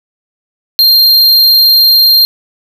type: tone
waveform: square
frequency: 4191 Hz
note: C8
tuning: 2 cents sharp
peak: -4 dBFS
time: 0.79-2.25 s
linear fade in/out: 0 ms
effects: 7-bit